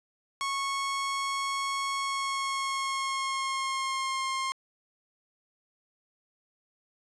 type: tone with pitch glide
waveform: sawtooth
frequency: 1100 to 1063.8 Hz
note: C#6 to C6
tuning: -14 to +28 cents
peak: -25 dBFS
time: 0.41-4.52 s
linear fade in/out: 0 ms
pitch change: -58 cents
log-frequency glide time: 1.96-4.27 s
effects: resampled to 22050 Hz + 11-bit